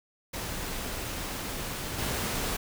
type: noise with level steps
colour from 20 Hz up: pink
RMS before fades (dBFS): -35 / -31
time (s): 0.33-2.57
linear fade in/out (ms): 10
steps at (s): 1.98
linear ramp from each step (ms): 10
effects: none